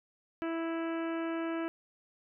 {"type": "harmonic tone", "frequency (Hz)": 329.6, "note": "E4", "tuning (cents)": 0, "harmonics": [1, 2, 3, 4, 5, 6, 7, 8, 9], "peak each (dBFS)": [-33, -40, -46, -44, -46, -54, -51, -53, -56], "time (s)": [0.42, 1.68], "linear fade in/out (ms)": 0, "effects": []}